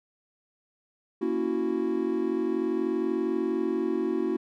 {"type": "chord", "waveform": "triangle", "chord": "F# dominant seventh", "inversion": "first", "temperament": "equal", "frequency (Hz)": [233.1, 277.2, 329.6, 370], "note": ["A#3", "C#4", "E4", "F#4"], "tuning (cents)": [0, 0, 0, 0], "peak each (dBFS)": [-31, -31, -27, -27], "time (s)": [1.21, 4.37], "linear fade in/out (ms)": 10, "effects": []}